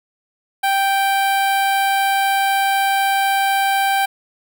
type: tone with notch filter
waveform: sawtooth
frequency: 784 Hz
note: G5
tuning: in tune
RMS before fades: -17 dBFS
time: 0.63-4.06 s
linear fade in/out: 10 ms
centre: 6100 Hz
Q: 1.2
effects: none